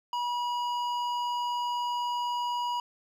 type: tone with hard clipping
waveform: sine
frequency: 968 Hz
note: B5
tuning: 35 cents flat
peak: -30 dBFS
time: 0.13-2.8 s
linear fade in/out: 2 ms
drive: 10 dB
effects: none